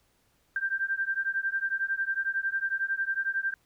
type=beating tone pair; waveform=sine; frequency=1573 / 1584 Hz; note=G6 / G6; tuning=+6 / +18 cents; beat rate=11 Hz; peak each=-30 dBFS; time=0.56-3.54 s; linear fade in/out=2 ms; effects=pink hiss -69 dBFS RMS until 3.65 s